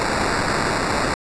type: noise with sample-and-hold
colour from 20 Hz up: white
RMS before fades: -21 dBFS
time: 0-1.14 s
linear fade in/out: 0 ms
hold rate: 3150 Hz
effects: resampled to 22050 Hz